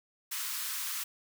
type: high-pass noise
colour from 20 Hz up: white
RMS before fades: -36 dBFS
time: 0.31-1.04 s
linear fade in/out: 10 ms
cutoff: 990 Hz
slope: 48 dB/octave
effects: none